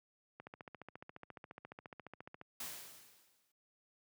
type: click train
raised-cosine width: 0.5 ms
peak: -34 dBFS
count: 30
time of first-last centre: 0.4-2.414 s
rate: 14.4 Hz
type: noise with exponential decay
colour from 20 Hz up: white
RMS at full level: -42 dBFS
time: 2.6-3.52 s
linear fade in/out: 5 ms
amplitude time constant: 200 ms
effects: high-pass 100 Hz 12 dB/octave